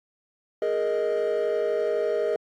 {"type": "chord", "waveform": "triangle", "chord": "Ab suspended second", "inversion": "none", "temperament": "just", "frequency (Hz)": [415.3, 467.2, 623], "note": ["Ab4", "Bb4", "Eb5"], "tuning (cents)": [0, 4, 2], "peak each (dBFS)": -24, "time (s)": [0.62, 2.36], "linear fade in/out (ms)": 2, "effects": ["tanh soft clip ceiling -16 dBFS", "AAC 48 kbps"]}